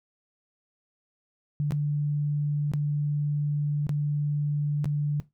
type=tone with dropouts; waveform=sine; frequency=146.83 Hz; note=D3; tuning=in tune; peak=-23 dBFS; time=1.6-5.2 s; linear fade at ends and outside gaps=0 ms; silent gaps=1.708-1.721 / 2.717-2.736 / 3.868-3.893 / 4.844-4.856 s; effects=noise-tail reverb RT60 0.2 s tail -17 dB re dry